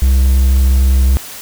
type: tone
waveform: triangle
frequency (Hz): 65.41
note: C2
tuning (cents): 0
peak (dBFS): -5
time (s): 0.02-1.17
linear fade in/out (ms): 0
effects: white hiss -30 dBFS RMS until 1.41 s